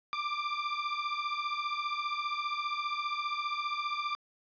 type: beating tone pair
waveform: sawtooth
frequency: 1174.7 / 1189.7 Hz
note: D6 / D6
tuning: 0 / +22 cents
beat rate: 15 Hz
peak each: -31 dBFS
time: 0.13-4.15 s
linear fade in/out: 0 ms
effects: resampled to 11025 Hz + 11-bit